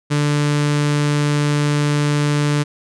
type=tone with notch filter; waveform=sawtooth; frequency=146.83 Hz; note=D3; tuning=in tune; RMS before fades=-17 dBFS; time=0.1-2.64 s; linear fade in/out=20 ms; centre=700 Hz; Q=2; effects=resampled to 22050 Hz